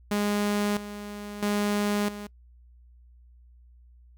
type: tone with tremolo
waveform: sawtooth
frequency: 206.1 Hz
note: G#3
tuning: 13 cents flat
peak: -20 dBFS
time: 0.11-2.27 s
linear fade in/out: 5 ms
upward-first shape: square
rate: 0.76 Hz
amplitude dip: 75%
effects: noise-tail reverb RT60 0.1 s tail -24 dB re dry + added 60 Hz sine -51 dBFS peak until 4.17 s